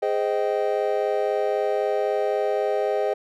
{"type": "chord", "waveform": "triangle", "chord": "Ab major seventh", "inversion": "none", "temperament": "just", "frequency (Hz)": [415.3, 519.1, 623, 778.7], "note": ["Ab4", "C5", "Eb5", "G5"], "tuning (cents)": [0, -14, 2, -12], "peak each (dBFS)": [-23, -25, -24, -27], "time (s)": [0.02, 3.14], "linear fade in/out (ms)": 10, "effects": []}